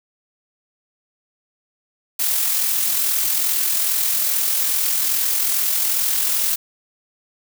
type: noise with amplitude modulation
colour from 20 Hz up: blue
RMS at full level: -18 dBFS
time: 2.19-6.56 s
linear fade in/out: 10 ms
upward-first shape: sine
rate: 42.4 Hz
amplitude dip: 35%
effects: none